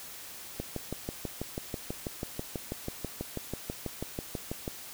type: click train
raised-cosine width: 2 ms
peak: -20 dBFS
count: 26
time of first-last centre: 0.6-4.678 s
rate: 6.13 Hz
effects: white hiss -45 dBFS RMS until 4.93 s